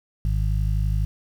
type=harmonic tone; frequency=51.91 Hz; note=G#1; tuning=in tune; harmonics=1 / 2 / 3; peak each=-21 / -25 / -30 dBFS; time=0.25-1.05 s; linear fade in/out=0 ms; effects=8-bit